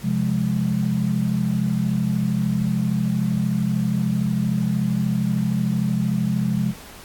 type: chord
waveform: sine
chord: F minor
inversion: second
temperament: equal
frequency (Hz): 130.81 / 174.61 / 207.7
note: C3 / F3 / Ab3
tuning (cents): 0 / 0 / 0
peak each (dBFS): -24 / -23 / -22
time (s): 0.02-6.74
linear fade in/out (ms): 50
effects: pink hiss -42 dBFS RMS until 7.04 s + AAC 64 kbps